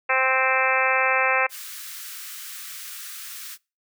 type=harmonic tone; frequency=261.6 Hz; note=C4; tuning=in tune; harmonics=2 / 3 / 4 / 5 / 6 / 7 / 8 / 9 / 10; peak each=-27 / -27 / -27 / -27 / -27 / -27 / -27 / -27 / -27 dBFS; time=0.09-1.47 s; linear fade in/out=10 ms
type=high-pass noise; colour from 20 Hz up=white; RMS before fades=-37 dBFS; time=1.49-3.58 s; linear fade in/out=50 ms; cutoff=1200 Hz; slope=48 dB/octave
effects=noise-tail reverb RT60 0.3 s tail -25 dB re dry